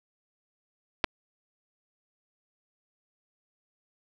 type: clicks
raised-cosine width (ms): 0.3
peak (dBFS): -8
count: 2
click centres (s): 1.041 / 1.044
effects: none